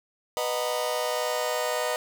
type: chord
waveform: sawtooth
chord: B major seventh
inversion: none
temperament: just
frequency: 493.9 / 617.4 / 740.8 / 926 Hz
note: B4 / D#5 / F#5 / A#5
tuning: 0 / -14 / +2 / -12 cents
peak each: -26 / -25 / -31 / -31 dBFS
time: 0.37-1.96 s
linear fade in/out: 0 ms
effects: none